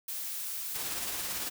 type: noise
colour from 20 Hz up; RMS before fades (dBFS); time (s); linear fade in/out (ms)
blue; -37; 0.08-0.77; 5
type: noise with tremolo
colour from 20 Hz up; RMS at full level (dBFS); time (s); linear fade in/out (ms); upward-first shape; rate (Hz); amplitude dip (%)
white; -34; 0.74-1.5; 20; sine; 18; 30
effects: none